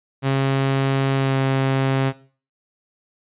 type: tone with pitch glide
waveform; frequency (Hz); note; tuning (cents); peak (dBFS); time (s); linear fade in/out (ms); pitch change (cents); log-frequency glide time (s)
sawtooth; 135.6 to 134.2; C#3 to C3; -38 to +44; -13; 0.22-2.13; 50; -18; 1.15-1.37
effects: noise-tail reverb RT60 0.4 s tail -17 dB re dry + resampled to 8000 Hz